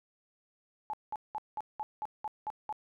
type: tone bursts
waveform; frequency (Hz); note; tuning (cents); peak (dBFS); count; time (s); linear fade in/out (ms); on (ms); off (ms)
sine; 855; A5; -50; -33; 9; 0.9-2.726; 0; 34; 190
effects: none